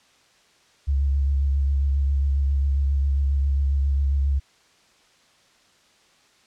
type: tone with vibrato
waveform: sine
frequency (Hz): 69.3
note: C#2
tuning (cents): 0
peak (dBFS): -18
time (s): 0.87-4.4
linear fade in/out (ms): 20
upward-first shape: triangle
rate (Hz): 7.4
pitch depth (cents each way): 39
effects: white hiss -58 dBFS RMS until 6.46 s + low-pass 6000 Hz 12 dB/octave